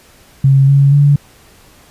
sine tone with pitch steps, 136.1 / 139.4 / 143.5 Hz, C#3 / C#3 / D3, -31 / +10 / -40 cents, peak -5 dBFS, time 0.44-1.16 s, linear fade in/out 5 ms, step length 240 ms, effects pink hiss -45 dBFS RMS until 1.9 s + resampled to 32000 Hz

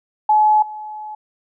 sine tone with level steps, 853 Hz, G#5, 46 cents sharp, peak -10 / -28 dBFS, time 0.29-1.15 s, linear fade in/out 5 ms, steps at 0.62 s, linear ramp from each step 5 ms, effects none

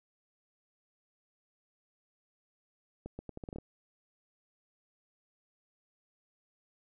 accelerating click train, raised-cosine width 2 ms, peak -28 dBFS, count 9, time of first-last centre 3.06-3.585 s, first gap 130 ms, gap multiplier 0.79, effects none

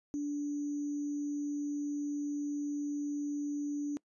sine tone with sample-and-hold, 290.8 Hz, D4, 17 cents flat, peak -32 dBFS, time 0.14-3.97 s, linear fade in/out 0 ms, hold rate 6300 Hz, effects noise-tail reverb RT60 0.1 s tail -23 dB re dry + resampled to 24000 Hz

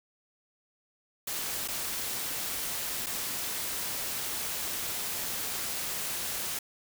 white noise with dropouts, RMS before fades -34 dBFS, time 1.27-6.59 s, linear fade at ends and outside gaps 5 ms, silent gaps 1.677-1.683 / 3.062-3.066 s, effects none

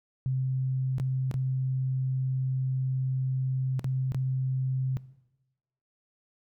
sine tone with dropouts, 130.81 Hz, C3, in tune, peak -25 dBFS, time 0.26-4.97 s, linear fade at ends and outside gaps 0 ms, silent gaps 0.983-0.999 / 1.313-1.341 / 3.794-3.844 / 4.12-4.146 s, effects noise-tail reverb RT60 1.0 s tail -19 dB re dry

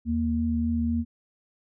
sine tone pair together, 79.11 / 233.4 Hz, D#2 / A#3, +29 / +2 cents, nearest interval octave + perfect fifth, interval 1873 cents, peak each -28 / -24 dBFS, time 0.05-1.05 s, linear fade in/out 50 ms, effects none

